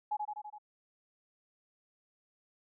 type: tone with echo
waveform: sine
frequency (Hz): 841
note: G#5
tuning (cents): +22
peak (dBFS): -30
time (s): 0.11-0.17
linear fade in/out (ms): 10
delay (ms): 83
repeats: 5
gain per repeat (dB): -3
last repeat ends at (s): 0.585
effects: none